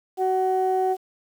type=tone pair together; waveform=sine; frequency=375 / 750 Hz; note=F#4 / F#5; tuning=+23 / +23 cents; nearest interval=octave; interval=1200 cents; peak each=-21 dBFS; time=0.17-0.97 s; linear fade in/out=50 ms; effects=tanh soft clip ceiling -14 dBFS + 8-bit